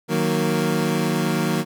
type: chord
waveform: 25% pulse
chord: D# minor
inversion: none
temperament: equal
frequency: 155.56 / 185 / 233.1 Hz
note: D#3 / F#3 / A#3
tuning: 0 / 0 / 0 cents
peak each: -20 dBFS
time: 0.08-1.65 s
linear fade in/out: 50 ms
effects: none